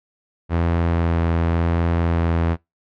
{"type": "tone with vibrato", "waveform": "sawtooth", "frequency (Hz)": 84, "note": "E2", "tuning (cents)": 33, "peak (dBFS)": -13, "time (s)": [0.49, 2.57], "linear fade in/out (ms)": 50, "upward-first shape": "sine", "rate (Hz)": 0.91, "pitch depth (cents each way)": 11, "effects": ["noise-tail reverb RT60 0.2 s tail -25 dB re dry", "low-pass 2000 Hz 12 dB/octave"]}